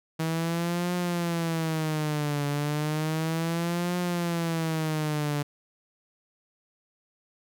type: tone with vibrato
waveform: sawtooth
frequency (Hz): 160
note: D#3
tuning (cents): +49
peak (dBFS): -22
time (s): 0.19-5.43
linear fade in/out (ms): 10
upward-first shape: triangle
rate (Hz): 0.33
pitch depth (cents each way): 190
effects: none